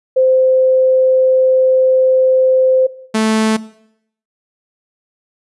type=tone pair in turn; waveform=sine / sawtooth; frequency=519 / 219.2 Hz; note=C5 / A3; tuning=-14 / -6 cents; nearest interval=octave + minor third; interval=1492 cents; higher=first; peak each=-8 dBFS; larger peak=neither; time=0.16-2.87 / 3.14-3.57 s; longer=first; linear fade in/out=10 ms; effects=noise-tail reverb RT60 0.7 s tail -18 dB re dry + resampled to 24000 Hz